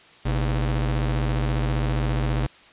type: ring-modulated tone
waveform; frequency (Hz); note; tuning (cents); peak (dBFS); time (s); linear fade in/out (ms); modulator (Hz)
45% pulse; 91.1; F#2; -26; -18; 0.25-2.47; 10; 38.1
effects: white hiss -50 dBFS RMS until 2.72 s + resampled to 8000 Hz